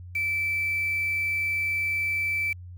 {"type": "tone with quantisation", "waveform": "sine", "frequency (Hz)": 2324, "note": "D7", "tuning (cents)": -19, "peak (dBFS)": -24, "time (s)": [0.15, 2.53], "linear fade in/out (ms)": 5, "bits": 7, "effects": ["added 89 Hz sine -39 dBFS peak until 2.77 s"]}